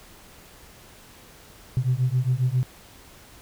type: beating tone pair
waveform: sine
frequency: 123.47 / 130.87 Hz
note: B2 / C3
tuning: 0 / +1 cents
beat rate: 7.4 Hz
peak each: -22 / -22 dBFS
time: 1.77-2.63 s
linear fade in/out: 0 ms
effects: tanh soft clip ceiling -14 dBFS + pink hiss -49 dBFS RMS until 3.41 s